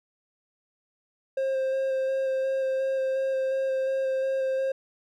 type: tone with vibrato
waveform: triangle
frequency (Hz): 531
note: C5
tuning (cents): +25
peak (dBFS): -22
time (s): 1.37-4.72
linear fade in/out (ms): 5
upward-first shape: square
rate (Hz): 2.8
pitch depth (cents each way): 10
effects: none